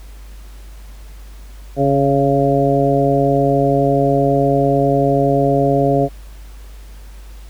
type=harmonic tone with a mistuned harmonic; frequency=139.2 Hz; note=C#3; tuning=8 cents sharp; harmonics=1 / 2 / 3 / 4 / 5; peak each=-18 / -18 / -18 / -18 / -18 dBFS; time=1.76-6.09 s; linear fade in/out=50 ms; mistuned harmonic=5; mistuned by=-19 cents; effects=added 50 Hz sine -33 dBFS peak until 7.49 s + pink hiss -47 dBFS RMS until 7.49 s